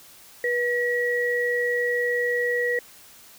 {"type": "tone pair together", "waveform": "sine", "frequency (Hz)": [485.9, 1918], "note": ["B4", "A#6"], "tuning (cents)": [-28, 49], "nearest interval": "2 octaves", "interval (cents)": 2377, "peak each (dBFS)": -24, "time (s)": [0.44, 2.79], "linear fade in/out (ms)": 2, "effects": ["white hiss -49 dBFS RMS until 3.38 s"]}